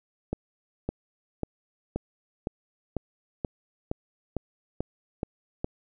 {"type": "accelerating click train", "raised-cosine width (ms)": 2, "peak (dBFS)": -15, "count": 12, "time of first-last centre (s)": [0.33, 5.644], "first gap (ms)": 560, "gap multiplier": 0.97, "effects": []}